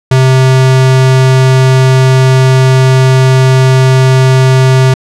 square tone, 130.81 Hz, C3, in tune, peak -4 dBFS, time 0.11-4.94 s, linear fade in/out 5 ms, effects low-pass 8000 Hz 12 dB/octave

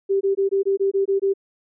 sine tone bursts, 392 Hz, G4, in tune, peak -16 dBFS, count 9, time 0.09-1.338 s, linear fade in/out 20 ms, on 120 ms, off 21 ms, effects none

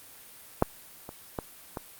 clicks, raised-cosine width 1 ms, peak -6 / -25 / -16 / -19 dBFS, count 4, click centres 0.624 / 1.091 / 1.388 / 1.772 s, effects white hiss -50 dBFS RMS until 1.99 s + Opus 32 kbps

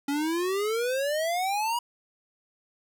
square exponential sweep, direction up, 277.2 to 971 Hz, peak -26 dBFS, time 0.08-1.79 s, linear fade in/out 5 ms, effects none

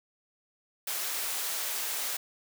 white high-pass noise, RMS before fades -33 dBFS, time 0.87-2.17 s, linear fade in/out 5 ms, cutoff 480 Hz, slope 12 dB/octave, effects none

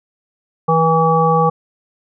harmonic tone with a mistuned harmonic, 163.3 Hz, E3, 16 cents flat, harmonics 1 / 3 / 5 / 7, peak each -16 / -16 / -16 / -16 dBFS, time 0.68-1.5 s, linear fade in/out 10 ms, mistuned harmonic 3, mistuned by -20 cents, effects none

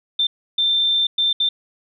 sine tone bursts at uneven times, 3572 Hz, A7, 25 cents sharp, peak -15 dBFS, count 4, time 0.19-0.27 / 0.58-1.07 / 1.18-1.33 / 1.4-1.49 s, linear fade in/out 5 ms, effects none

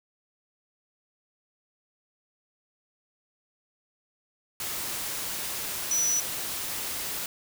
sine tone in noise, 5920 Hz, F#8, in tune, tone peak -23 dBFS, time 5.91-6.2 s, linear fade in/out 2 ms, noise white, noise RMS -33 dBFS, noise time 4.6-7.26 s, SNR +7 dB, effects none

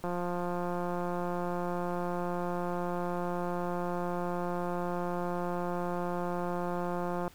click train, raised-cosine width 1 ms, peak -21 dBFS, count 1275, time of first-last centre 0.04-7.279 s, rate 176 Hz, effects pink hiss -57 dBFS RMS until 7.34 s

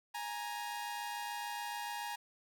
sawtooth tone pair together, 830.1 / 937 Hz, G#5 / A#5, -1 / +9 cents, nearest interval major second, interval 210 cents, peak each -38 / -38 dBFS, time 0.14-2.16 s, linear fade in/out 10 ms, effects none

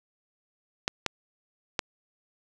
clicks, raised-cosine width 0.2 ms, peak -8 dBFS, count 3, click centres 0.879 / 1.063 / 1.792 s, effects none

